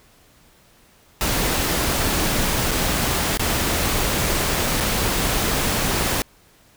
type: noise with dropouts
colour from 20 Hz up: pink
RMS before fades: -21 dBFS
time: 1.21-6.22 s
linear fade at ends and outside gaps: 0 ms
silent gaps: 2.71-2.714 / 3.373-3.395 / 4.802-4.807 s
effects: pink hiss -54 dBFS RMS until 6.76 s